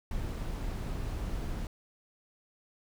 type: noise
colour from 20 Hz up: brown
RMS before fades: -35 dBFS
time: 0.11-1.67 s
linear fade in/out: 2 ms
effects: none